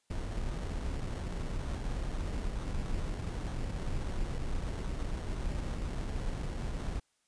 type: noise with sample-and-hold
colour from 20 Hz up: brown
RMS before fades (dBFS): -35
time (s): 0.1-7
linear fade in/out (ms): 10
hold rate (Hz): 2450
effects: white hiss -75 dBFS RMS until 7.27 s + resampled to 22050 Hz